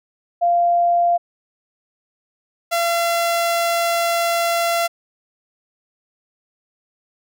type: tone pair in turn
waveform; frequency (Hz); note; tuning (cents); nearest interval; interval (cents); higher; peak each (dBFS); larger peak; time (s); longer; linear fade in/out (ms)
sine / sawtooth; 694 / 681.3; F5 / F5; -11 / -43; unison; 32; first; -13; neither; 0.41-1.18 / 2.71-4.88; second; 20
effects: none